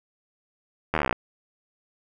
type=slowing click train; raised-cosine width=0.5 ms; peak=-8 dBFS; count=14; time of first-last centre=0.94-1.127 s; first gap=12 ms; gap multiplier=1.03; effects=8-bit